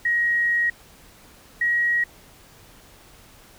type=tone pair in turn; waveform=sine; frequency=1891 / 1900.4 Hz; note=A#6 / A#6; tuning=+24 / +33 cents; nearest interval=unison; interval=9 cents; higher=second; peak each=-18 dBFS; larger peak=neither; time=0.05-0.7 / 1.61-2.04 s; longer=first; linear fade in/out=5 ms; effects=pink hiss -50 dBFS RMS until 3.58 s